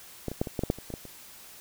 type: clicks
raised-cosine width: 2 ms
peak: -17 / -22 / -12 / -21 / -15 / -14 / -10 / -28 / -25 / -20 / -30 dBFS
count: 11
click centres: 0.283 / 0.316 / 0.415 / 0.472 / 0.592 / 0.636 / 0.701 / 0.786 / 0.903 / 0.939 / 1.053 s
effects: white hiss -49 dBFS RMS until 1.6 s